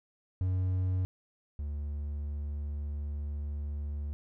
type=tone pair in turn; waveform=triangle; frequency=92.5 / 72.98 Hz; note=F#2 / D2; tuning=0 / -10 cents; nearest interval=major third; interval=410 cents; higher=first; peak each=-25 / -31 dBFS; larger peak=first; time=0.41-1.05 / 1.59-4.13 s; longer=second; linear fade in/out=0 ms; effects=none